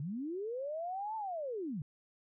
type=linear two-way sweep; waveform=sine; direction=up then down; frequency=130.1 to 897 to 130.1 Hz; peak=-36 dBFS; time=0-1.82 s; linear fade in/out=2 ms; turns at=1.16 s; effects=none